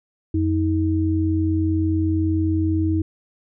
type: tone pair together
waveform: sine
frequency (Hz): 89.1 / 318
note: F2 / D#4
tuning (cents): +35 / +38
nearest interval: octave + minor seventh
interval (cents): 2203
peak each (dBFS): -20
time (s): 0.34-3.02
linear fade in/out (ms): 5
effects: none